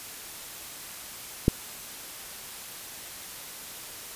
click, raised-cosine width 3 ms, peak -5 dBFS, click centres 1.481 s, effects white hiss -41 dBFS RMS until 4.15 s + resampled to 32000 Hz

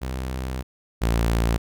sawtooth tone pair in turn, 64.4 / 57.17 Hz, C2 / A#1, -27 / -33 cents, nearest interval major second, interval 206 cents, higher first, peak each -23 / -15 dBFS, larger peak second, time 0.01-0.63 / 1.01-1.58 s, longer first, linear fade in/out 20 ms, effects none

